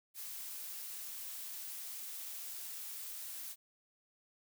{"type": "noise", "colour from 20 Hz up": "blue", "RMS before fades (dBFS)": -45, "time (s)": [0.14, 3.56], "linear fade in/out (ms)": 50, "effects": []}